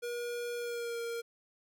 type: tone with pitch glide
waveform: square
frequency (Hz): 478.9 to 466.6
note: A#4 to A#4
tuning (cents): +47 to +2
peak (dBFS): -36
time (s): 0.02-1.22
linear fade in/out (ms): 20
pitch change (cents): -45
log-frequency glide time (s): 0.56-0.99
effects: none